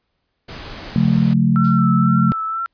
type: noise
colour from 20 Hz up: pink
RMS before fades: -33 dBFS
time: 0.48-1.34 s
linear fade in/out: 10 ms
type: chord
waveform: sine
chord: Db augmented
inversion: none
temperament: equal with one note detuned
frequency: 138.59 / 179.01 / 220 Hz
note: Db3 / F3 / A3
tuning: 0 / +43 / 0 cents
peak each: -17 / -16 / -16 dBFS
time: 0.96-2.32 s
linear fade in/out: 0 ms
type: tone with vibrato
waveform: sine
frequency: 1333 Hz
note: E6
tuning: 19 cents sharp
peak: -20 dBFS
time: 1.56-2.66 s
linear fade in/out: 0 ms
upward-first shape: sine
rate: 2 Hz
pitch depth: 32 cents each way
type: noise with exponential decay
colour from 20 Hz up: violet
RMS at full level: -26 dBFS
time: 1.64-1.96 s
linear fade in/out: 5 ms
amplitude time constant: 69 ms
effects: pink hiss -71 dBFS RMS until 2.73 s + resampled to 11025 Hz